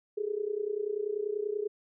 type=tone with amplitude modulation; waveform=sine; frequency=417 Hz; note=G#4; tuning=7 cents sharp; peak=-26 dBFS; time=0.17-1.68 s; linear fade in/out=10 ms; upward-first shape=sine; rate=30.3 Hz; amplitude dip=85%; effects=none